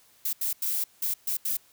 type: noise bursts at uneven times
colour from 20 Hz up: violet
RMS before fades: -28 dBFS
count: 6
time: 0.25-0.33 / 0.41-0.53 / 0.62-0.84 / 1.02-1.14 / 1.27-1.37 / 1.45-1.57 s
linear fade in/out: 5 ms
effects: white hiss -60 dBFS RMS until 1.72 s